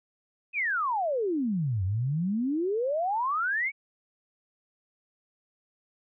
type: exponential two-way sweep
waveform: sine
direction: down then up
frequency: 2595 to 89.7 to 2301 Hz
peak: -25 dBFS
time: 0.53-3.72 s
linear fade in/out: 50 ms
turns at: 1.84 s
effects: none